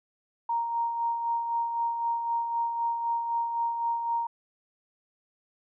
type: tone with tremolo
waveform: sine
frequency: 932.3 Hz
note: A#5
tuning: in tune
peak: -24 dBFS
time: 0.49-4.27 s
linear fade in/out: 5 ms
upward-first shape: sine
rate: 3.9 Hz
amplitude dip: 45%
effects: none